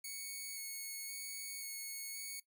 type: tone with vibrato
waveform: 5% pulse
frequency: 2214 Hz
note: C#7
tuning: 3 cents flat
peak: -33 dBFS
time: 0.04-2.4 s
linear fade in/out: 5 ms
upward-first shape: square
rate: 0.95 Hz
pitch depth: 10 cents each way
effects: noise-tail reverb RT60 0.1 s tail -19 dB re dry